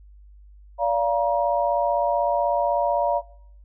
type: tone cluster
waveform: sine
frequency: 577 / 693 / 950 Hz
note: D5 / F5 / A#5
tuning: -31 / -14 / +33 cents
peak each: -23 dBFS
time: 0.78-3.22 s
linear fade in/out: 50 ms
effects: noise-tail reverb RT60 0.6 s tail -19 dB re dry + added 50 Hz sine -45 dBFS peak until 3.64 s